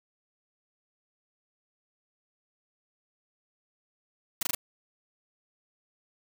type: noise bursts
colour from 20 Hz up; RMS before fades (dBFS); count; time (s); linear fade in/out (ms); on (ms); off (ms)
white; -28; 4; 4.41-4.55; 5; 20; 20
effects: none